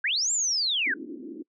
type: linear two-way sweep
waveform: sine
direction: up then down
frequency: 1480 to 7490 to 1480 Hz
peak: -23 dBFS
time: 0.04-0.94 s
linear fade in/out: 5 ms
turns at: 0.32 s
type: band-pass noise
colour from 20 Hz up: pink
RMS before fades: -39 dBFS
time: 0.86-1.43 s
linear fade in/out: 10 ms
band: 260 to 350 Hz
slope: 48 dB/octave
effects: noise-tail reverb RT60 0.1 s tail -26 dB re dry